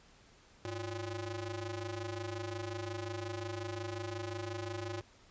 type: ring-modulated tone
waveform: sawtooth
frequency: 228.4 Hz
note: A#3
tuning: 35 cents flat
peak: -31 dBFS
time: 0.65-5.01 s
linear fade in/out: 0 ms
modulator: 127 Hz
effects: pink hiss -62 dBFS RMS until 5.3 s + resampled to 16000 Hz

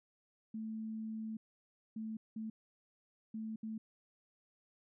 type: tone bursts at uneven times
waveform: sine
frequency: 220 Hz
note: A3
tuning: in tune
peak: -39 dBFS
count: 5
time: 0.54-1.37 / 1.96-2.17 / 2.36-2.5 / 3.34-3.56 / 3.63-3.78 s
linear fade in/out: 5 ms
effects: none

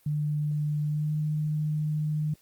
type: tone with pitch glide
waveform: sine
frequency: 149.4 to 152.36 Hz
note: D3 to D#3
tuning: +30 to -36 cents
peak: -25 dBFS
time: 0.06-2.34 s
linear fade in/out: 5 ms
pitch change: +34 cents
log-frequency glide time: 0.86-1.12 s
effects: white hiss -63 dBFS RMS until 2.41 s + Opus 24 kbps

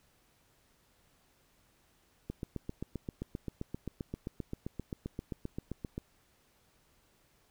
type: click train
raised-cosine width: 3 ms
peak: -24 dBFS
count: 29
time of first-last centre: 2.3-5.979 s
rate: 7.61 Hz
effects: pink hiss -69 dBFS RMS until 7.5 s

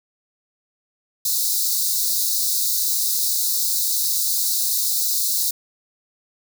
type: high-pass noise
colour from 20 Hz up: white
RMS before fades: -21 dBFS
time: 1.25-5.51 s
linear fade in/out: 5 ms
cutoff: 3800 Hz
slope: 96 dB/octave
effects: none

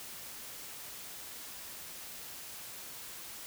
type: silence
effects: white hiss -46 dBFS RMS until 3.46 s

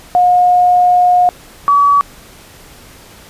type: tone pair in turn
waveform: sine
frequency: 718 / 1139.8 Hz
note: F5 / C#6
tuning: +48 / +48 cents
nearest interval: minor sixth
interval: 800 cents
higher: second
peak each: -6 dBFS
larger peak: neither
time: 0.15-1.29 / 1.68-2.01 s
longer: first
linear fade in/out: 0 ms
effects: pink hiss -39 dBFS RMS until 3.29 s + resampled to 32000 Hz

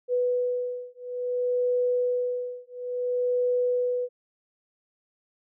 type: beating tone pair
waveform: sine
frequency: 493.9 / 494.48 Hz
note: B4 / B4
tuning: 0 / +2 cents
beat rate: 0.58 Hz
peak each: -27 / -27 dBFS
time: 0.08-4.09 s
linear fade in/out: 50 ms
effects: none

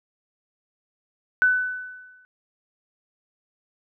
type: tone with exponential decay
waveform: sine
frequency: 1500 Hz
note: F#6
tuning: 23 cents sharp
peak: -13 dBFS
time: 1.42-2.25 s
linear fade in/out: 0 ms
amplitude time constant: 180 ms
effects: none

